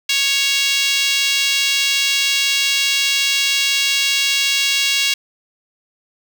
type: tone with high-pass filter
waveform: 5% pulse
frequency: 554.4 Hz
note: C#5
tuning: in tune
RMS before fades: -17 dBFS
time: 0.09-5.14 s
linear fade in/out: 5 ms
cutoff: 2600 Hz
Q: 2.1
effects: none